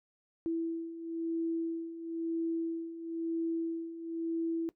sine beating tone pair, 329.6 / 330.6 Hz, E4 / E4, 0 / +5 cents, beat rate 1 Hz, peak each -38 / -33 dBFS, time 0.46-4.69 s, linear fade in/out 0 ms, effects noise-tail reverb RT60 0.1 s tail -17 dB re dry

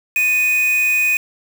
triangle tone with quantisation, 2489 Hz, D#7, in tune, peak -12 dBFS, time 0.16-1.17 s, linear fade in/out 2 ms, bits 4, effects none

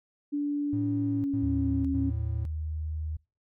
sine tone with pitch glide, 289.9 to 272.1 Hz, D4 to C#4, -22 to -32 cents, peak -26 dBFS, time 0.32-2.11 s, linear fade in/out 20 ms, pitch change -110 cents, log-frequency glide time 0.74-1.69 s
triangle tone bursts, 110 Hz, A2, in tune, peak -29 dBFS, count 3, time 0.73-2.452 s, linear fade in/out 0 ms, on 510 ms, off 96 ms
sine tone, 77.78 Hz, D#2, in tune, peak -30 dBFS, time 1.42-3.17 s, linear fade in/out 10 ms
effects noise-tail reverb RT60 0.3 s tail -25 dB re dry

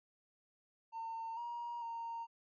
triangle tone with pitch steps, 907 / 948 / 924 Hz, A#5 / A#5 / A#5, -48 / +29 / -16 cents, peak -37 dBFS, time 0.92-2.27 s, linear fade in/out 50 ms, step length 450 ms, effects tanh soft clip ceiling -37 dBFS + resampled to 16000 Hz

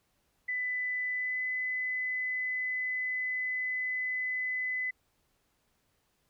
sine tone with pitch glide, 1998 to 2012 Hz, B6 to B6, +20 to +32 cents, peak -30 dBFS, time 0.48-4.91 s, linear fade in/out 10 ms, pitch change +12 cents, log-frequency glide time 1.14-1.41 s, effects pink hiss -74 dBFS RMS until 6.29 s

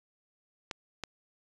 clicks, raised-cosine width 0.2 ms, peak -18 dBFS, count 2, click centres 0.712 / 1.037 s, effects resampled to 22050 Hz

